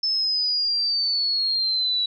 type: exponential sweep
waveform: sine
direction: down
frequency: 5274 to 3908 Hz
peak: -20 dBFS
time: 0.03-2.06 s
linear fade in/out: 5 ms
effects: none